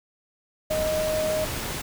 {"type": "tone in noise", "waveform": "sine", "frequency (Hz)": 622.3, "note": "D#5", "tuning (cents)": 0, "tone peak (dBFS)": -23, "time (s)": [0.7, 1.45], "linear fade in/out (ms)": 10, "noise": "pink", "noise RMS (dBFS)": -31, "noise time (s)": [0.7, 1.82], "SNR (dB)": 5, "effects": []}